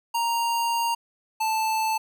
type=tone pair in turn; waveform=square; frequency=932.3 / 880 Hz; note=A#5 / A5; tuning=0 / 0 cents; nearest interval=minor second; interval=100 cents; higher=first; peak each=-23 dBFS; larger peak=neither; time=0.14-0.95 / 1.4-1.98 s; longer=first; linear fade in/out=10 ms; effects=none